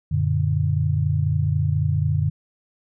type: chord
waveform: sine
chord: Gb augmented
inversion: none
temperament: equal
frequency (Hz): 92.5 / 116.54 / 146.83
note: Gb2 / Bb2 / D3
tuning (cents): 0 / 0 / 0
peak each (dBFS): -22 / -25 / -21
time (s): 0.11-2.3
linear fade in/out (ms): 10
effects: none